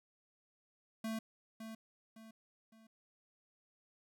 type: tone with echo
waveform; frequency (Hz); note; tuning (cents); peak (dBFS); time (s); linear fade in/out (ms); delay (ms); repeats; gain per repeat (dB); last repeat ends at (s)
square; 222.4; A3; +19; -38; 1.04-1.19; 5; 560; 3; -8; 2.87
effects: 13-bit